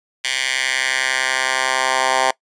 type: tone with high-pass filter sweep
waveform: 10% pulse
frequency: 130.81 Hz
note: C3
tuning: in tune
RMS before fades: -19 dBFS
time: 0.24-2.31 s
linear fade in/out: 5 ms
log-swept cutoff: 2500 to 870 Hz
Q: 1.8
effects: noise-tail reverb RT60 0.1 s tail -22 dB re dry + resampled to 22050 Hz